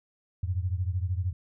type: beating tone pair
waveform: sine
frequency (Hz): 87.31 / 100.31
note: F2 / G2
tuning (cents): 0 / +40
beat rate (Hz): 13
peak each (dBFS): -28 / -31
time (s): 0.43-1.33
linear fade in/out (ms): 5
effects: none